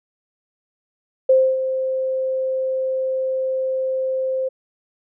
sine tone with ADSR envelope, 523.3 Hz, C5, in tune, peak -9 dBFS, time 1.29-4.49 s, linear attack 7 ms, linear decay 270 ms, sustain -10 dB, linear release 13 ms, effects none

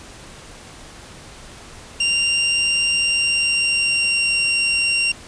sawtooth tone with pitch glide, 2782 to 2764 Hz, F7 to F7, -7 to -19 cents, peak -13 dBFS, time 2-5.12 s, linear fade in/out 5 ms, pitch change -12 cents, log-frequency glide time 2.93-4.32 s, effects pink hiss -40 dBFS RMS until 5.27 s + resampled to 22050 Hz

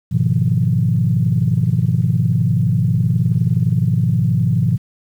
sine chord, F half-diminished seventh, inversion first, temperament equal, 103.83 / 123.47 / 155.56 / 174.61 Hz, Ab2 / Cb3 / Eb3 / F3, 0 / 0 / 0 / 0 cents, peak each -19 / -16 / -19 / -19 dBFS, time 0.11-4.78 s, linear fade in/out 20 ms, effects tanh soft clip ceiling -3 dBFS + 8-bit

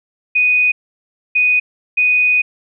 sine tone bursts at uneven times, 2486 Hz, D#7, 2 cents flat, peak -10 dBFS, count 3, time 0.35-0.72 / 1.35-1.6 / 1.97-2.42 s, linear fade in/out 10 ms, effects none

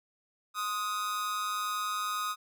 45% pulse tone with amplitude modulation, 1250 Hz, D#6, 8 cents sharp, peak -28 dBFS, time 0.54-2.36 s, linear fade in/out 50 ms, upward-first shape sine, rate 202 Hz, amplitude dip 65%, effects none

